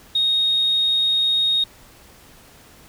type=tone; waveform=sine; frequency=3729 Hz; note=A#7; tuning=in tune; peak=-15 dBFS; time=0.15-1.64 s; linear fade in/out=5 ms; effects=tanh soft clip ceiling -11 dBFS + pink hiss -48 dBFS RMS until 2.88 s